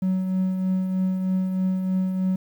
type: tone with tremolo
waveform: triangle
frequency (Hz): 186.9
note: F#3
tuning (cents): +18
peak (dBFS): -16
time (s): 0.02-2.36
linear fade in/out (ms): 5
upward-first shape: triangle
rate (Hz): 3.2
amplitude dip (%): 50
effects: tanh soft clip ceiling -13 dBFS + 9-bit